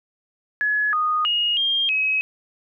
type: tone with pitch steps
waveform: sine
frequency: 1696 / 1236 / 2869 / 3210 / 2552 Hz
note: G#6 / D#6 / F7 / G7 / D#7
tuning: +36 / -12 / +46 / +40 / +43 cents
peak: -18 dBFS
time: 0.61-2.21 s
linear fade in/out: 0 ms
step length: 320 ms
effects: none